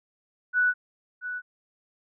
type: tone with echo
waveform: sine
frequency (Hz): 1480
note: F#6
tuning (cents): 0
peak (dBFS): -19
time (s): 0.53-0.74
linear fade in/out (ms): 50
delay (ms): 680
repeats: 1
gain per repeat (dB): -11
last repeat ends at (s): 1.42
effects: none